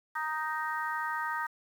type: harmonic tone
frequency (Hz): 311.1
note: D#4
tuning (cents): 0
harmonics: 3 / 4 / 5 / 6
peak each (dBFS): -35 / -36 / -37 / -38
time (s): 0.15-1.47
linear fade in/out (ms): 10
effects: 9-bit